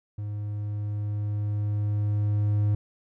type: tone with level ramp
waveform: triangle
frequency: 104 Hz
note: G#2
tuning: 3 cents sharp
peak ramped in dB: -28 to -18 dBFS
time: 0.18-2.75 s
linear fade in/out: 5 ms
effects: none